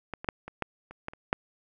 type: clicks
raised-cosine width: 0.5 ms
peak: -19 / -23 / -11 / -25 / -14 / -30 / -18 / -30 / -9 dBFS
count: 9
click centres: 0.137 / 0.245 / 0.288 / 0.48 / 0.623 / 0.91 / 1.084 / 1.135 / 1.329 s
effects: none